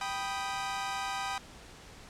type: chord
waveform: sawtooth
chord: G augmented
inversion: none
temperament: equal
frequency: 784 / 987.8 / 1244.5 Hz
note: G5 / B5 / D#6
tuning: 0 / 0 / 0 cents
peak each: -32 / -35 / -35 dBFS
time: 0.01-1.38 s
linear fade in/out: 2 ms
effects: pink hiss -51 dBFS RMS until 2.09 s + low-pass 8000 Hz 12 dB/octave